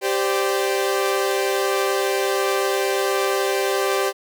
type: chord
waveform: sawtooth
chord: G suspended fourth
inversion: none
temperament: equal with one note detuned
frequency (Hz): 392 / 518.7 / 587.3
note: G4 / C5 / D5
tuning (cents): 0 / -15 / 0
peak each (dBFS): -17 / -21 / -23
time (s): 0.01-4.13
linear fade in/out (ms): 50
effects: none